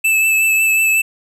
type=tone with vibrato; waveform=square; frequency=2626 Hz; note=E7; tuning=7 cents flat; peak=-12 dBFS; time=0.04-1.02 s; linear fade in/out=10 ms; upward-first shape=triangle; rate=5.5 Hz; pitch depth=22 cents each way; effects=none